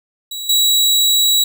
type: tone with level steps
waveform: sawtooth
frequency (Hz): 3889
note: B7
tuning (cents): -27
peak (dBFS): -21 / -8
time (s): 0.31-1.44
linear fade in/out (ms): 5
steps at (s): 0.49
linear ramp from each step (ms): 5
effects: none